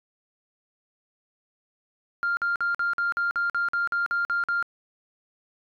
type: tone bursts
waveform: sine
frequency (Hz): 1396.9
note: F6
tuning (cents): 0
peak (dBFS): -21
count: 13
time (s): 2.23-4.626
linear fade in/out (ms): 0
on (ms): 140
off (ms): 48
effects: tanh soft clip ceiling -19 dBFS